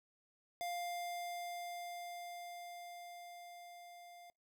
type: tone with level ramp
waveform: square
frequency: 700 Hz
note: F5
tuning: 4 cents sharp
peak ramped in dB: -39 to -55 dBFS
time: 0.61-4.3 s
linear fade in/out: 0 ms
effects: noise-tail reverb RT60 0.2 s tail -26 dB re dry